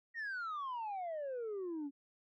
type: exponential sweep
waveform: sine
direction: down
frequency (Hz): 1900 to 272.9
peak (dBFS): -36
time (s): 0.14-1.91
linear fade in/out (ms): 50
effects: tanh soft clip ceiling -37 dBFS